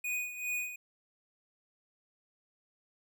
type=tone with tremolo; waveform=square; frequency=2476 Hz; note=D#7; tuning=9 cents flat; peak=-32 dBFS; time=0.04-0.76 s; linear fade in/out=5 ms; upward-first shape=sine; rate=2.5 Hz; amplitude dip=70%; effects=none